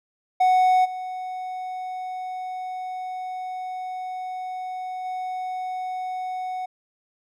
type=tone with level steps; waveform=triangle; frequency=740 Hz; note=F#5; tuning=in tune; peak=-13 / -27 / -25 dBFS; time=0.4-6.66 s; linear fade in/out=10 ms; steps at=0.84 / 5.04 s; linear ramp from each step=20 ms; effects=none